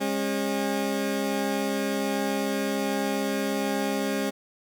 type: tone pair together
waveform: 20% pulse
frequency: 203.3 / 271.5 Hz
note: G#3 / C#4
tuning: -37 / -36 cents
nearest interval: perfect fourth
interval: 501 cents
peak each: -23 dBFS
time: 0-4.31 s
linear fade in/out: 20 ms
effects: none